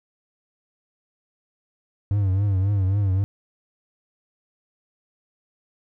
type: tone with vibrato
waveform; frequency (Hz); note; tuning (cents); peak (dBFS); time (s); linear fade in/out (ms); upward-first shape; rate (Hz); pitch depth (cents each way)
triangle; 98; G2; 0; -16; 2.11-3.24; 0; triangle; 3.7; 110
effects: none